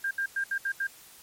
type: tone bursts at uneven times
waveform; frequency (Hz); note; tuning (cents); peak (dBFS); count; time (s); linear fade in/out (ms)
sine; 1598; G6; +33; -26; 6; 0.04-0.11 / 0.18-0.26 / 0.36-0.44 / 0.51-0.58 / 0.65-0.72 / 0.8-0.87; 5
effects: white hiss -52 dBFS RMS until 1.22 s + MP3 64 kbps